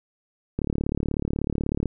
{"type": "click train", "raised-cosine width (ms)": 3, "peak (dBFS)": -12, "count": 47, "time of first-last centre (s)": [0.59, 1.857], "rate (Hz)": 36.3, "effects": []}